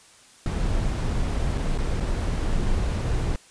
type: noise with dropouts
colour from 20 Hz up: brown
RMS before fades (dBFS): -24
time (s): 0.46-3.36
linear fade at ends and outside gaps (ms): 1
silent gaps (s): 1.577-1.581 / 1.777-1.786 / 2-2.006
effects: white hiss -52 dBFS RMS until 3.5 s + resampled to 22050 Hz